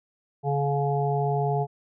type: harmonic tone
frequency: 141.4 Hz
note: C#3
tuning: 35 cents sharp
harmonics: 1 / 3 / 5 / 6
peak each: -25 / -28 / -28 / -32 dBFS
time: 0.43-1.67 s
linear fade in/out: 50 ms
effects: none